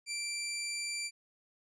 15% pulse tone, 2349 Hz, D7, in tune, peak -28 dBFS, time 0.06-1.11 s, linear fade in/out 50 ms, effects resampled to 22050 Hz

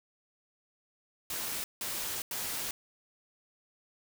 white noise bursts at uneven times, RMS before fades -36 dBFS, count 3, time 1.3-1.64 / 1.81-2.22 / 2.31-2.71 s, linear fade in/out 2 ms, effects none

